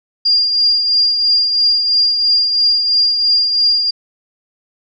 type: tone with tremolo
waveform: sine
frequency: 4806 Hz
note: D8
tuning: 39 cents sharp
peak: -8 dBFS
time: 0.25-3.91 s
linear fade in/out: 10 ms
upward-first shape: triangle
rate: 3 Hz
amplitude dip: 50%
effects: none